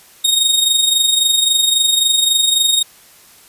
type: tone with amplitude modulation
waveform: sawtooth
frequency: 3729 Hz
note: A#7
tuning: in tune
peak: -6 dBFS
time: 0.24-2.83 s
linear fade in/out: 10 ms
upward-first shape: sine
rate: 23.7 Hz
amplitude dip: 55%
effects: white hiss -45 dBFS RMS until 3.48 s + resampled to 32000 Hz